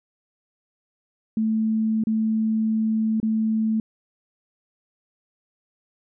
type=tone with dropouts; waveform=sine; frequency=220 Hz; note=A3; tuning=in tune; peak=-19 dBFS; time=1.37-3.8 s; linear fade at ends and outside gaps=2 ms; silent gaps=2.038-2.07 / 3.201-3.229 s; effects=none